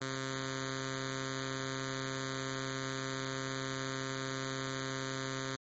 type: tone with notch filter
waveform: 5% pulse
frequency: 133.2 Hz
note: C3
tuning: 31 cents sharp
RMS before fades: -38 dBFS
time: 0.01-5.56 s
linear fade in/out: 5 ms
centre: 780 Hz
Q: 0.93
effects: MP3 32 kbps